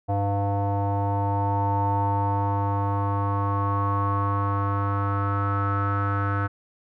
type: tone with low-pass filter sweep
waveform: square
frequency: 100.1 Hz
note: G2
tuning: 37 cents sharp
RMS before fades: -24 dBFS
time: 0.08-6.48 s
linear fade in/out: 20 ms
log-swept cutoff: 760 to 1400 Hz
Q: 9
effects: none